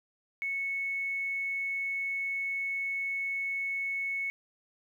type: tone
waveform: sine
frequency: 2206 Hz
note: C#7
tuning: 9 cents flat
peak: -30 dBFS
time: 0.42-4.3 s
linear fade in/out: 0 ms
effects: 10-bit